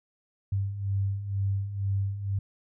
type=beating tone pair; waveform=sine; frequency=97 / 99.1 Hz; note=G2 / G2; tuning=-18 / +19 cents; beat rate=2.1 Hz; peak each=-33 / -27 dBFS; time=0.52-2.39 s; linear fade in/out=5 ms; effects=none